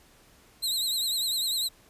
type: tone with vibrato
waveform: sawtooth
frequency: 3981 Hz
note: B7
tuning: 13 cents sharp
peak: -23 dBFS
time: 0.62-1.69 s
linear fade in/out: 20 ms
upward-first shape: triangle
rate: 10 Hz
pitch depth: 120 cents each way
effects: pink hiss -58 dBFS RMS until 1.89 s + resampled to 32000 Hz